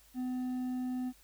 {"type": "tone with hard clipping", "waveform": "triangle", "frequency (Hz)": 252.7, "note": "B3", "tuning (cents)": 40, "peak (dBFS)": -34, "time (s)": [0.14, 1.13], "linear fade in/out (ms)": 50, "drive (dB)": 7, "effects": ["added 50 Hz sine -64 dBFS peak until 1.23 s", "white hiss -63 dBFS RMS until 1.23 s"]}